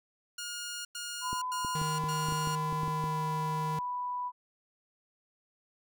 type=tone bursts; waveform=10% pulse; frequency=1425 Hz; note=F6; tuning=34 cents sharp; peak=-29 dBFS; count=4; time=0.38-2.554 s; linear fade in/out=5 ms; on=470 ms; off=98 ms
type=tone with pitch glide; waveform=sine; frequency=1007 to 988 Hz; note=B5 to B5; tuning=+33 to 0 cents; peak=-32 dBFS; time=1.21-4.32 s; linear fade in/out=50 ms; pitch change=-33 cents; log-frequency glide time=2.85-3.24 s
type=clicks; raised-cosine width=3 ms; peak=-27 dBFS; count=11; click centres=1.33 / 1.648 / 1.816 / 2.039 / 2.286 / 2.323 / 2.473 / 2.727 / 2.833 / 2.88 / 3.04 s
type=tone; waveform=square; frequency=155.4 Hz; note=D#3; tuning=2 cents flat; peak=-34 dBFS; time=1.75-3.79 s; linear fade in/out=2 ms
effects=none